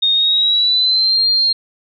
sine tone with pitch glide, 3700 to 4201 Hz, A#7 to C8, -14 to +6 cents, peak -11 dBFS, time 0.02-1.53 s, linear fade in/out 10 ms, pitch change +220 cents, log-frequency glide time 0.13-1.19 s, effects none

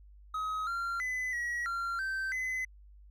triangle tone with pitch steps, 1269 / 1380 / 2010 / 1915 / 1378 / 1553 / 2029 Hz, D#6 / F6 / B6 / A#6 / F6 / G6 / B6, +34 / -21 / +30 / +46 / -24 / -17 / +46 cents, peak -30 dBFS, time 0.34-2.65 s, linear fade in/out 5 ms, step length 330 ms, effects added 50 Hz sine -52 dBFS peak until 3.1 s

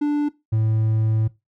triangle tone pair in turn, 293.7 / 110.01 Hz, D4 / A2, 0 / 0 cents, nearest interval octave + perfect fourth, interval 1700 cents, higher first, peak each -15 dBFS, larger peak neither, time 0.01-0.29 / 0.52-1.28 s, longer second, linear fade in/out 10 ms, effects noise-tail reverb RT60 0.2 s tail -18 dB re dry

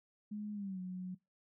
sine tone with pitch glide, 209.5 to 183.44 Hz, G#3 to F#3, +15 to -15 cents, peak -39 dBFS, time 0.31-1.15 s, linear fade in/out 10 ms, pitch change -230 cents, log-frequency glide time 0.53-0.8 s, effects noise-tail reverb RT60 0.2 s tail -22 dB re dry

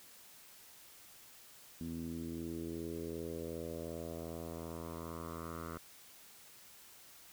10% pulse tone with low-pass filter sweep, 82.6 Hz, E2, 4 cents sharp, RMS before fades -43 dBFS, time 1.81-5.78 s, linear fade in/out 0 ms, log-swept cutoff 240 to 1400 Hz, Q 3, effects white hiss -58 dBFS RMS until 7.32 s

